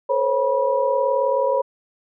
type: tone cluster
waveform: sine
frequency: 437.8 / 505 / 544 / 972 Hz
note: A4 / B4 / C#5 / B5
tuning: -9 / +39 / -33 / -28 cents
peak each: -27 / -25 / -19 / -23 dBFS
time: 0.09-1.62 s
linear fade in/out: 10 ms
effects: none